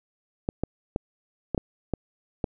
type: clicks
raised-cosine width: 2 ms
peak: -12 dBFS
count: 7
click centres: 0.489 / 0.636 / 0.961 / 1.547 / 1.578 / 1.937 / 2.442 s
effects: none